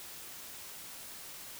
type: silence
effects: white hiss -47 dBFS RMS until 1.59 s